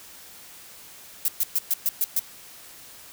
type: noise bursts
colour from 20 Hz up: violet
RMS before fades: -22 dBFS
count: 7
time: 1.25-2.194 s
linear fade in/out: 2 ms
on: 32 ms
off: 120 ms
effects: white hiss -46 dBFS RMS until 3.12 s